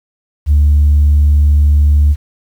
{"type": "tone", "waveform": "sine", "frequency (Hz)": 73.4, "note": "D2", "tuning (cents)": 0, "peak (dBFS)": -4, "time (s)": [0.46, 2.16], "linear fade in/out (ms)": 50, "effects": ["tanh soft clip ceiling -3 dBFS", "7-bit"]}